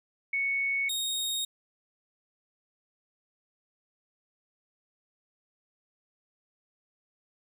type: tone pair in turn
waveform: sine / sawtooth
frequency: 2217 / 3729 Hz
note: C#7 / A#7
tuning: 0 / 0 cents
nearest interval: major sixth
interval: 900 cents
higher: second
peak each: -26 dBFS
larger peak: neither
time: 0.33-0.89 / 0.89-1.45 s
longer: neither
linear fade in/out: 5 ms
effects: none